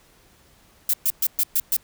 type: noise bursts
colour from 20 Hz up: violet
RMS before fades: -20 dBFS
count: 6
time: 0.89-1.766 s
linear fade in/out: 2 ms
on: 46 ms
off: 120 ms
effects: pink hiss -56 dBFS RMS until 1.83 s